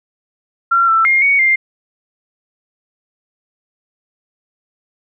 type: tone with pitch steps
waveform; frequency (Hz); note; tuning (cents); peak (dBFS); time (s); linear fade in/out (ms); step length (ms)
sine; 1369 / 1332 / 2126 / 2234 / 2104; F6 / E6 / C7 / C#7 / C7; -35 / +18 / +27 / +13 / +9; -9; 0.71-1.56; 10; 170
effects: none